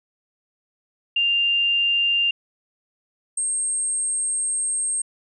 sine tone pair in turn, 2794 / 8470 Hz, F7 / C9, 0 / +20 cents, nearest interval octave + perfect fifth, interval 1920 cents, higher second, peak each -17 / -21 dBFS, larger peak first, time 1.16-2.31 / 3.37-5.02 s, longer second, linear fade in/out 5 ms, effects none

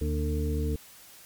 harmonic tone with a mistuned harmonic, 74.9 Hz, D2, 35 cents sharp, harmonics 1 / 2 / 3 / 4 / 6, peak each -27 / -35 / -36 / -36 / -35 dBFS, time 0.01-0.76 s, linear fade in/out 5 ms, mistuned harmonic 3, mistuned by +41 cents, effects white hiss -51 dBFS RMS until 1.25 s + MP3 96 kbps

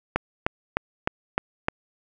click train, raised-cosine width 0.5 ms, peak -6 dBFS, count 6, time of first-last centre 0.16-1.684 s, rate 3.28 Hz, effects none

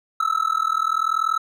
triangle tone with amplitude modulation, 1307 Hz, E6, 15 cents flat, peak -13 dBFS, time 0.2-1.38 s, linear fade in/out 5 ms, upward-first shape sine, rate 40.4 Hz, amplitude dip 95%, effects none

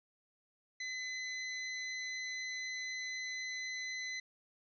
sawtooth tone, 2024 Hz, B6, 42 cents sharp, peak -35 dBFS, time 0.8-4.2 s, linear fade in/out 5 ms, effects resampled to 16000 Hz

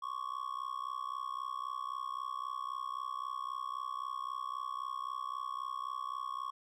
triangle tone with amplitude modulation, 1108.7 Hz, C#6, in tune, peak -31 dBFS, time 0.02-6.51 s, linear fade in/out 10 ms, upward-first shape sine, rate 63.8 Hz, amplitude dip 100%, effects none

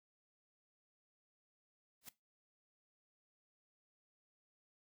white noise with exponential growth, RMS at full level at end -45 dBFS, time 2.01-2.09 s, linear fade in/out 5 ms, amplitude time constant 17 ms, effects noise-tail reverb RT60 0.2 s tail -18 dB re dry

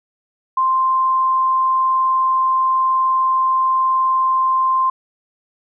sine tone, 1046.5 Hz, C6, in tune, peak -13 dBFS, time 0.57-4.9 s, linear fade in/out 5 ms, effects none

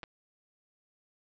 clicks, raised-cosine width 0.3 ms, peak -26 / -28 dBFS, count 2, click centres 0.032 / 0.038 s, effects resampled to 16000 Hz

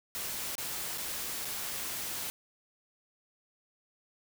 white noise with dropouts, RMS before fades -37 dBFS, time 0.15-2.3 s, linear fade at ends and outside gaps 0 ms, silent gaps 0.553-0.581 / 0.976-0.981 / 1.448-1.453 s, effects none

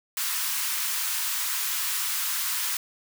white high-pass noise, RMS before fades -28 dBFS, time 0.17-2.77 s, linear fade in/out 2 ms, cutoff 940 Hz, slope 48 dB/octave, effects none

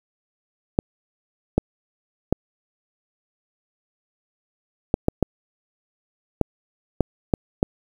clicks, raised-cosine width 2 ms, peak -3 dBFS, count 10, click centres 0.789 / 1.58 / 2.326 / 4.941 / 5.084 / 5.227 / 6.413 / 7.007 / 7.338 / 7.629 s, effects 7-bit

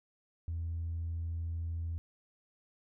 triangle tone with tanh clipping, 83.3 Hz, E2, 19 cents sharp, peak -34 dBFS, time 0.48-1.98 s, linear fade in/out 0 ms, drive 5 dB, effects none

